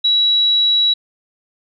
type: tone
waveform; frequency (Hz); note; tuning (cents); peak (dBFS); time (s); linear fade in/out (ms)
sine; 3900; B7; -23; -11; 0.04-0.94; 10
effects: none